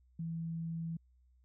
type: tone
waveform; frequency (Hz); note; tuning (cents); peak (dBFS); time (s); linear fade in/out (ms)
sine; 164.81; E3; 0; -36; 0.19-0.97; 5
effects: added 62 Hz sine -64 dBFS peak until 1.44 s